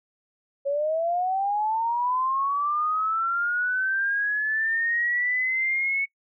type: linear sweep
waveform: sine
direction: up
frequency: 550 to 2217 Hz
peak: -22 dBFS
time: 0.65-6.06 s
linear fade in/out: 20 ms
effects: noise-tail reverb RT60 0.1 s tail -24 dB re dry